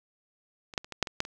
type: clicks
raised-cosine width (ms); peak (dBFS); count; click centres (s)
0.2; -26 / -10 / -28 / -21 / -6 / -19 / -9 / -24; 8; 0.738 / 0.778 / 0.845 / 0.923 / 1.027 / 1.072 / 1.204 / 1.251
effects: none